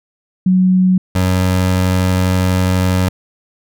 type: tone pair in turn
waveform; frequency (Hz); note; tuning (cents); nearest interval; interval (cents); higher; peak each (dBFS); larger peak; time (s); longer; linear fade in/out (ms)
sine / 25% pulse; 185 / 92.23; F#3 / F#2; 0 / -5; octave; 1205; first; -8; neither; 0.46-0.98 / 1.15-3.09; second; 5
effects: none